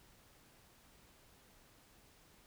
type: silence
effects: pink hiss -65 dBFS RMS until 2.46 s